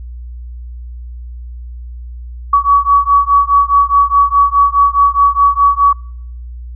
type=beating tone pair; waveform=sine; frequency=1130 / 1134.8 Hz; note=C#6 / C#6; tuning=+33 / +40 cents; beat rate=4.8 Hz; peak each=-10 dBFS; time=2.53-5.93 s; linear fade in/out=5 ms; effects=noise-tail reverb RT60 0.7 s tail -25 dB re dry + added 60 Hz sine -25 dBFS peak until 6.75 s